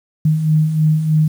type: beating tone pair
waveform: sine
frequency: 152.8 / 156 Hz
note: D#3 / D#3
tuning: -31 / +5 cents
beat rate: 3.2 Hz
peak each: -20 / -12 dBFS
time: 0.25-1.28 s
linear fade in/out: 5 ms
effects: 7-bit